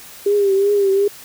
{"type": "tone with vibrato", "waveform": "sine", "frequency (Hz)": 399, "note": "G4", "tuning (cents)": 31, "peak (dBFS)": -12, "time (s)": [0.26, 1.08], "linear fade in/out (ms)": 5, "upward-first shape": "triangle", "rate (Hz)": 2.7, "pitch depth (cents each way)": 66, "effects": ["white hiss -39 dBFS RMS until 1.24 s"]}